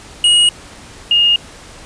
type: tone pair in turn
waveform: square / sine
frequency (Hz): 2884 / 2843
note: F#7 / F7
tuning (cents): -45 / +30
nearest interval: unison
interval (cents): 25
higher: first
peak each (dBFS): -8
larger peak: neither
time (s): 0.24-0.49 / 1.11-1.36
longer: neither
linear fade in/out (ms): 2
effects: pink hiss -37 dBFS RMS until 1.85 s + resampled to 22050 Hz